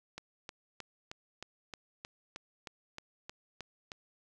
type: click train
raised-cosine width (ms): 0.2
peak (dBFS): -25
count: 13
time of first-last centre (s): 0.18-3.918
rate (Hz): 3.21
effects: 11-bit